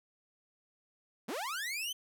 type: linear sweep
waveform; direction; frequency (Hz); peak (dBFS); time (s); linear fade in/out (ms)
sawtooth; up; 172.1 to 3136; -32; 1.28-1.93; 10
effects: none